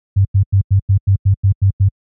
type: tone bursts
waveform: sine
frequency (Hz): 97.7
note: G2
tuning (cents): -5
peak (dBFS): -7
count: 10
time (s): 0.16-1.888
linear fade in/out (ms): 10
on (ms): 90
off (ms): 92
effects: high-pass 60 Hz 12 dB/octave